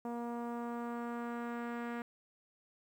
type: tone with low-pass filter sweep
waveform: sawtooth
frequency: 237 Hz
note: A#3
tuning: 29 cents sharp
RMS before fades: -40 dBFS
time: 0.05-2.02 s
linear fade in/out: 2 ms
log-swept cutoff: 900 to 1800 Hz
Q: 1.7
effects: 11-bit